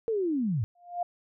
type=linear sweep; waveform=sine; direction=down; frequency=466.2 to 96.6 Hz; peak=-25 dBFS; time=0.08-0.64 s; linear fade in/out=0 ms
type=tone with exponential growth; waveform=sine; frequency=703 Hz; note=F5; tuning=11 cents sharp; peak=-24 dBFS; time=0.75-1.03 s; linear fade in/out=5 ms; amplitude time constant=60 ms
effects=none